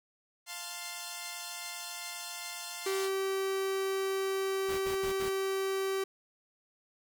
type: chord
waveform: 5% pulse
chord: F major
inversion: none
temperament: equal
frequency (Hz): 698.5 / 880 / 1046.5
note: F5 / A5 / C6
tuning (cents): 0 / 0 / 0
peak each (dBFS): -31 / -33 / -32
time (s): 0.46-3.1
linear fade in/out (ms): 50
type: tone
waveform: 45% pulse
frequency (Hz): 386.3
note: G4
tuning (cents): -25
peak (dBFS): -30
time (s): 2.86-6.04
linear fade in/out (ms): 5
type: noise bursts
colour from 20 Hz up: pink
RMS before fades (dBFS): -42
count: 4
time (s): 4.68-5.3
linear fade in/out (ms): 20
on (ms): 110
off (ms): 60
effects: none